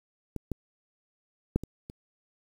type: clicks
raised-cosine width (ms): 3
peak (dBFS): -21 / -18 / -11 / -24 / -28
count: 5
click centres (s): 0.363 / 0.517 / 1.56 / 1.636 / 1.899
effects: 8-bit

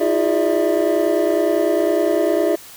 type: tone cluster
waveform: triangle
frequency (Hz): 321.4 / 351.3 / 409.5 / 593 / 655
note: E4 / F4 / G#4 / D5 / E5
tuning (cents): -44 / +10 / -24 / +17 / -11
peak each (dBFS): -19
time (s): 0-2.56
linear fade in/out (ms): 10
effects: tanh soft clip ceiling -4 dBFS + white hiss -40 dBFS RMS until 2.76 s

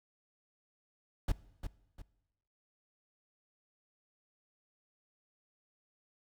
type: noise with echo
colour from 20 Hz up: brown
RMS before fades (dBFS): -29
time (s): 1.28-1.32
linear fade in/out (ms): 5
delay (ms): 350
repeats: 2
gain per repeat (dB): -9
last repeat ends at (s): 2.02
effects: noise-tail reverb RT60 1.0 s tail -20 dB re dry

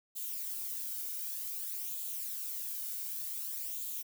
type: noise with flanger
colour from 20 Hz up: violet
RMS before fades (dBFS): -39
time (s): 0.15-4.03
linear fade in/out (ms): 20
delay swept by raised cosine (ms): 0.27 to 1.37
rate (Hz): 0.54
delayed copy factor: +0.5
effects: none

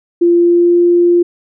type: tone with pitch glide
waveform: sine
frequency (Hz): 344.8 to 348.2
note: F4 to F4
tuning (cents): -22 to -5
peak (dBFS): -6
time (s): 0.21-1.23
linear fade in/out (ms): 10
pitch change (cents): +17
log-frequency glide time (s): 0.35-0.78
effects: none

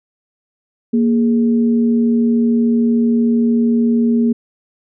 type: tone pair together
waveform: sine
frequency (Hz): 233.3 / 416.4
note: A#3 / G#4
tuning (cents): +2 / +5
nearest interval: minor seventh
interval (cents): 1003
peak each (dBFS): -11 / -22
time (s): 0.93-4.33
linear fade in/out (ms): 10
effects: none

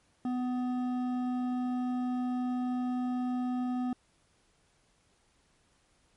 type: tone with hard clipping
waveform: sine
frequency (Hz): 249.8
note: B3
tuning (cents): +20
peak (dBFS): -31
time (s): 0.25-3.93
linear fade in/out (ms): 2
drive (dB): 9
effects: pink hiss -69 dBFS RMS until 6.16 s + MP3 48 kbps

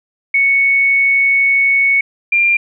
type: tone pair in turn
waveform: sine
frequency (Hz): 2217 / 2389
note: C#7 / D7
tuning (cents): 0 / +29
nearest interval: minor second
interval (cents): 129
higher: second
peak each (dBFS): -9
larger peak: neither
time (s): 0.34-2.01 / 2.32-2.57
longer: first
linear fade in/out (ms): 5
effects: none

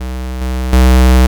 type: tone with level steps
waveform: square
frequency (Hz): 63.5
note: B1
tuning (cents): +49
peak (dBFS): -19 / -15 / -5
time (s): 0-1.27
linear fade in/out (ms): 10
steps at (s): 0.41 / 0.73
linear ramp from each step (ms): 2
effects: none

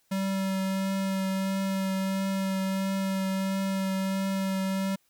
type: tone with vibrato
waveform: square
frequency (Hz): 192.4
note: G3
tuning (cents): -32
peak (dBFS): -27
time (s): 0.11-4.96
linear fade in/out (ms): 10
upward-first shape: triangle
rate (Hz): 1.5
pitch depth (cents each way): 14
effects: white hiss -69 dBFS RMS until 5.09 s

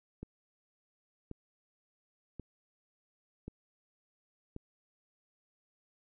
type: click train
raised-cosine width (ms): 3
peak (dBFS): -29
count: 5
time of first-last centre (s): 0.23-4.564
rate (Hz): 0.923
effects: none

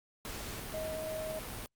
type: tone in noise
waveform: sine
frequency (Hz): 630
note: D#5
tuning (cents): +21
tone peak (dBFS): -36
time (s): 0.74-1.39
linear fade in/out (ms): 0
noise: pink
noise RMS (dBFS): -42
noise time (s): 0.25-1.66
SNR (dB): +3
effects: Opus 48 kbps

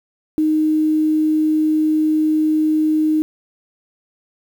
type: tone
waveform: sine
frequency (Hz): 310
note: D#4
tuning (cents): -6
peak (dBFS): -13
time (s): 0.38-3.22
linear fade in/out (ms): 0
effects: 7-bit

